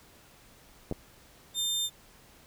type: clicks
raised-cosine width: 2 ms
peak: -20 dBFS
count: 2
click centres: 0.913 / 0.924 s
type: tone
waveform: sawtooth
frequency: 3600 Hz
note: A7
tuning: 39 cents sharp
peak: -25 dBFS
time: 1.54-1.9 s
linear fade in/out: 50 ms
effects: pink hiss -57 dBFS RMS until 2.46 s